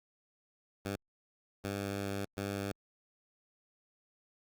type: tone bursts at uneven times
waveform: 10% pulse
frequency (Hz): 99.5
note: G2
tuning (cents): +26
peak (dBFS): -27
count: 3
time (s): 0.85-0.96 / 1.64-2.25 / 2.37-2.72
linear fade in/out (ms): 5
effects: Opus 48 kbps